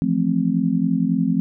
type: chord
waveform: sine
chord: F major seventh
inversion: third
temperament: just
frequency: 163.7 / 174.61 / 218.3 / 261.9 Hz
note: E3 / F3 / A3 / C4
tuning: -12 / 0 / -13 / +2 cents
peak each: -27 / -21 / -22 / -21 dBFS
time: 0.02-1.4 s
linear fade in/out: 0 ms
effects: none